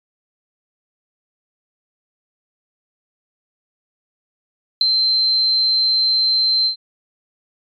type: tone with ADSR envelope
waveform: sine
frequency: 4112 Hz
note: C8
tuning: 31 cents flat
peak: -6 dBFS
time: 4.81-6.76 s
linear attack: 3 ms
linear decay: 5 ms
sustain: -7 dB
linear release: 100 ms
effects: MP3 96 kbps